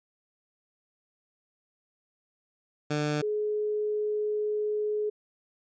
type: tone pair in turn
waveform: 15% pulse / sine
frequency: 149.3 / 422.3 Hz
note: D3 / G#4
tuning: +29 / +29 cents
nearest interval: octave + tritone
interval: 1800 cents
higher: second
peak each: -20 / -26 dBFS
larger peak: first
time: 2.9-3.22 / 3.22-5.1 s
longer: second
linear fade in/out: 10 ms
effects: resampled to 16000 Hz